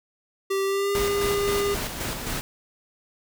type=tone with pitch glide; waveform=square; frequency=390 to 403.8 Hz; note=G4 to G#4; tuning=-9 to -49 cents; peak=-23 dBFS; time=0.5-1.75 s; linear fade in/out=10 ms; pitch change=+60 cents; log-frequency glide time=0.65-0.97 s
type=noise with tremolo; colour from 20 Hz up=pink; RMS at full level=-29 dBFS; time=0.95-2.41 s; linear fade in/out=0 ms; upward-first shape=square; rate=3.8 Hz; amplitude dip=40%
effects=none